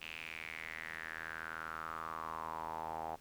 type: tone with band-pass filter sweep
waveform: sawtooth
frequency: 80.6 Hz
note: E2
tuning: 38 cents flat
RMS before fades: -44 dBFS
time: 0.01-3.16 s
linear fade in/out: 10 ms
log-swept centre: 2700 to 770 Hz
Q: 5.8
effects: pink hiss -63 dBFS RMS until 3.2 s